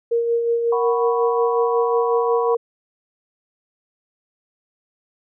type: tone with tremolo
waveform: sine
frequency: 467.3 Hz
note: A#4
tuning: 4 cents sharp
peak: -15 dBFS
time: 0.11-2.57 s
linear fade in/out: 10 ms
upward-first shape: sine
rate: 5.5 Hz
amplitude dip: 40%
type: chord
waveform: sine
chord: F# suspended fourth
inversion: none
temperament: just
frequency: 740 / 986.7 / 1110 Hz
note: F#5 / B5 / C#6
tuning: 0 / -2 / +2 cents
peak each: -27 / -24 / -27 dBFS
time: 0.72-2.55 s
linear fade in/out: 5 ms
effects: none